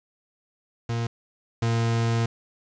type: tone pair in turn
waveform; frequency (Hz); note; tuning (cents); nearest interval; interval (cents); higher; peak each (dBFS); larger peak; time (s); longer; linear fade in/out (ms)
40% pulse; 116.54 / 115.27; A#2 / A#2; 0 / -19; unison; 19; first; -24 / -20; second; 0.89-1.07 / 1.62-2.26; second; 5
effects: resampled to 16000 Hz + 8-bit